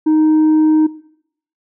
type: tone with tanh clipping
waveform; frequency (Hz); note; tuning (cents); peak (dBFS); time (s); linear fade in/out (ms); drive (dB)
sine; 311.1; D#4; 0; -10; 0.06-0.87; 10; 3
effects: noise-tail reverb RT60 0.7 s tail -19 dB re dry